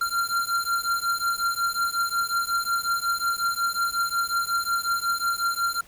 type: beating tone pair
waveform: square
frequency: 1378 / 1383.5 Hz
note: F6 / F6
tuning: -24 / -17 cents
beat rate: 5.5 Hz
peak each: -27 dBFS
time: 0.01-5.81 s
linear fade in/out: 5 ms
effects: pink hiss -52 dBFS RMS until 5.87 s